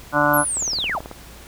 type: harmonic tone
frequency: 146.83 Hz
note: D3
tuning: in tune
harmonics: 1 / 2 / 4 / 5 / 6 / 7 / 8 / 9 / 10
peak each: -28 / -23 / -21 / -26 / -24 / -23 / -24 / -27 / -20 dBFS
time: 0.12-0.45 s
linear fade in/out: 50 ms
type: linear sweep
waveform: sine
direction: down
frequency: 12000 to 507 Hz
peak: -21 dBFS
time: 0.33-0.99 s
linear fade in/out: 10 ms
type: click train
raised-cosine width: 1 ms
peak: -19 dBFS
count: 11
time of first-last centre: 0.57-1.113 s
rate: 18.4 Hz
effects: added 60 Hz sine -43 dBFS peak until 1.47 s + pink hiss -43 dBFS RMS until 1.47 s